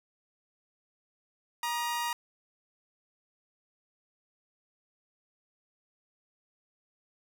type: tone pair together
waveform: sawtooth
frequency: 947 / 1225.2 Hz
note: A#5 / D#6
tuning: +27 / -27 cents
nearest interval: major third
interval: 446 cents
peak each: -27 / -35 dBFS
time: 1.63-2.13 s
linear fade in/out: 2 ms
effects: none